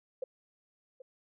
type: tone with echo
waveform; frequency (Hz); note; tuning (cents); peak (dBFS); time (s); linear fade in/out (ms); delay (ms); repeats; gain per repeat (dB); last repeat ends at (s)
sine; 517; C5; -21; -32; 0.22-0.24; 5; 780; 1; -14; 1.02
effects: none